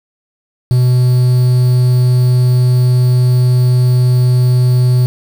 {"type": "tone with quantisation", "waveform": "triangle", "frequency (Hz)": 125.1, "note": "B2", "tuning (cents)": 23, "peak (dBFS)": -5, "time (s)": [0.71, 5.06], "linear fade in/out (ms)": 0, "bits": 5, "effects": []}